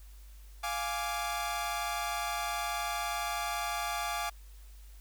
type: chord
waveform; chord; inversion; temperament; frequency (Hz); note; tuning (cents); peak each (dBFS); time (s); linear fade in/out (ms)
sawtooth; D diminished; first; equal with one note detuned; 698.5 / 830.6 / 1170.6; F5 / Ab5 / D6; 0 / 0 / -6; -33; 0.63-4.3; 10
effects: added 50 Hz sine -48 dBFS peak until 5 s + white hiss -62 dBFS RMS until 5 s